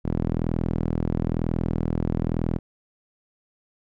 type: tone with band-pass filter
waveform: sawtooth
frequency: 41.04 Hz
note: E1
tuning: 7 cents flat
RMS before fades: -25 dBFS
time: 0.04-2.59 s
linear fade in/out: 20 ms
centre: 210 Hz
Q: 0.86
effects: none